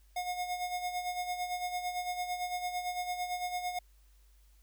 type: tone with tremolo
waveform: square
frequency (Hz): 720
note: F#5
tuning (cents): -47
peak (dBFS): -32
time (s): 0.16-3.79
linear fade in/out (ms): 5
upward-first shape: sine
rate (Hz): 8.9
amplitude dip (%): 60
effects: added 50 Hz sine -59 dBFS peak until 4.62 s + white hiss -71 dBFS RMS until 4.62 s